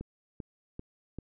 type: click train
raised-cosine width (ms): 3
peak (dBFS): -26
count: 4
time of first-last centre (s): 0.01-1.186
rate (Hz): 2.55
effects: none